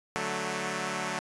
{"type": "chord", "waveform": "5% pulse", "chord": "D major", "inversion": "none", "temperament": "equal", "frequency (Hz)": [146.83, 185, 220], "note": ["D3", "F#3", "A3"], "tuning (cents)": [0, 0, 0], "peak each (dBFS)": [-26, -23, -23], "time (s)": [0.16, 1.19], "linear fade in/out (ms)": 0, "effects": ["resampled to 22050 Hz"]}